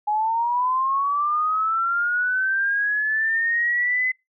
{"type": "linear sweep", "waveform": "sine", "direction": "up", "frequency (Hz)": [831, 2036], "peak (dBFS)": -19, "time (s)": [0.07, 4.12], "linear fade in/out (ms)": 10, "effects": ["noise-tail reverb RT60 0.2 s tail -24 dB re dry"]}